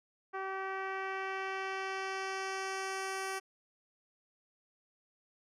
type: tone with low-pass filter sweep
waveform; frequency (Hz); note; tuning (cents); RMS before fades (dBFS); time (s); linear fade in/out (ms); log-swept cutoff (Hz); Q
10% pulse; 384; G4; -36; -38; 0.33-3.4; 20; 1400 to 11000; 1
effects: none